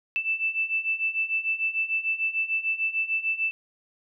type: beating tone pair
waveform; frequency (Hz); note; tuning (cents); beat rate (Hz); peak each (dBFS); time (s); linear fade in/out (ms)
sine; 2643 / 2649.7; E7 / E7; +4 / +8; 6.7; -29 / -26; 0.16-3.51; 0
effects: none